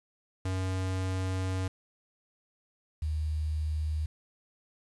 square / sine tone pair in turn, 93.7 / 77.21 Hz, F#2 / D#2, +22 / -13 cents, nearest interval minor third, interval 335 cents, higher first, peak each -30 / -28 dBFS, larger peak second, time 0.45-1.68 / 3.02-4.06 s, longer first, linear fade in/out 5 ms, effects resampled to 24000 Hz + 9-bit

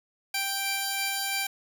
10% pulse tone pair together, 785 / 2352 Hz, G5 / D7, +2 / +2 cents, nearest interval octave + perfect fifth, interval 1900 cents, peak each -22 dBFS, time 0.34-1.47 s, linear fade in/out 5 ms, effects none

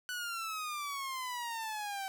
sawtooth exponential sweep, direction down, 1493 to 767 Hz, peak -33 dBFS, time 0.09-2.08 s, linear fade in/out 0 ms, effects none

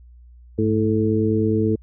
harmonic tone with a mistuned harmonic, 109.3 Hz, A2, 11 cents flat, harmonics 1 / 2 / 3 / 4, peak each -22 / -22 / -22 / -22 dBFS, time 0.58-1.76 s, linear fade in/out 10 ms, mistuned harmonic 1, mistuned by -91 cents, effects added 60 Hz sine -43 dBFS peak until 1.82 s

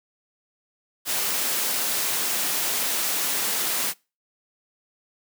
white noise, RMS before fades -25 dBFS, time 1.05-3.94 s, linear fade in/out 50 ms, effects noise-tail reverb RT60 0.3 s tail -25 dB re dry + high-pass 200 Hz 12 dB/octave

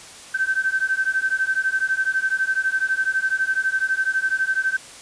sine beating tone pair, 1540 / 1552 Hz, G6 / G6, -31 / -18 cents, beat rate 12 Hz, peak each -22 dBFS, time 0.34-4.77 s, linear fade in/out 10 ms, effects white hiss -41 dBFS RMS until 5.01 s + resampled to 22050 Hz

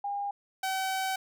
sine / sawtooth tone pair in turn, 808 / 762.7 Hz, G#5 / G5, -48 / -48 cents, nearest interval minor second, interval 100 cents, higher first, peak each -30 / -25 dBFS, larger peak second, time 0.04-0.31 / 0.63-1.16 s, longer second, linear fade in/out 5 ms, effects none

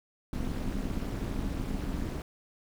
brown noise with amplitude modulation, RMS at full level -29 dBFS, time 0.33-2.22 s, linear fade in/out 2 ms, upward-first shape sine, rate 231 Hz, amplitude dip 95%, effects none

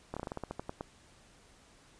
slowing click train, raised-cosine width 1 ms, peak -23 dBFS, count 12, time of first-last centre 0.14-0.809 s, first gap 26 ms, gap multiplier 1.16, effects pink hiss -61 dBFS RMS until 1.99 s + resampled to 22050 Hz

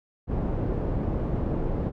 pink low-pass noise, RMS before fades -27 dBFS, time 0.27-1.92 s, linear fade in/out 50 ms, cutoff 500 Hz, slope 12 dB/octave, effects none

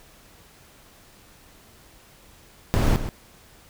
brown noise with echo, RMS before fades -19 dBFS, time 2.74-2.96 s, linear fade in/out 0 ms, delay 130 ms, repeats 1, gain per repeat -10 dB, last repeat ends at 3.09 s, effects pink hiss -52 dBFS RMS until 3.69 s

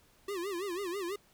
square tone with vibrato, 373.4 Hz, F#4, 16 cents sharp, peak -35 dBFS, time 0.28-1.16 s, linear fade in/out 5 ms, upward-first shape sine, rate 6.1 Hz, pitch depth 170 cents each way, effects pink hiss -65 dBFS RMS until 1.33 s

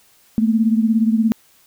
sine beating tone pair, 220 / 237 Hz, A3 / A#3, 0 / +29 cents, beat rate 17 Hz, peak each -14 / -19 dBFS, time 0.38-1.32 s, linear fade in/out 0 ms, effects white hiss -54 dBFS RMS until 1.66 s

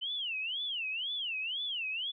sine tone with vibrato, 2960 Hz, F#7, in tune, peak -33 dBFS, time 0.01-2.12 s, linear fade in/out 20 ms, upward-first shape sine, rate 2 Hz, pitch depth 280 cents each way, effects none

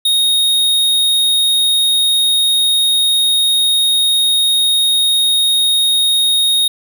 square tone, 3729 Hz, A#7, in tune, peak -11 dBFS, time 0.05-6.68 s, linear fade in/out 5 ms, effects none

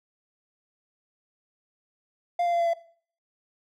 triangle tone with pitch steps, 698.5 / 692.5 / 686.5 / 680.6 / 674.7 Hz, F5 / F5 / F5 / F5 / E5, 0 / -15 / -30 / -45 / +40 cents, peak -20 dBFS, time 2.39-2.735 s, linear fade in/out 5 ms, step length 69 ms, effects noise-tail reverb RT60 0.5 s tail -18 dB re dry

